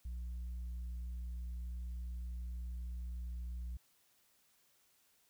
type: tone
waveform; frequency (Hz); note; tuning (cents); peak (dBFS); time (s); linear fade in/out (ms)
sine; 60.3; B1; -41; -37; 0.05-3.77; 5
effects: tanh soft clip ceiling -39 dBFS + white hiss -72 dBFS RMS until 5.29 s